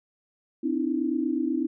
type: tone cluster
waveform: sine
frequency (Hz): 258.2 / 299.4 / 327.7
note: C4 / D4 / E4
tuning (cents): -23 / +33 / -10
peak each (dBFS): -28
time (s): 0.63-1.67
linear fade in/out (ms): 10
effects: none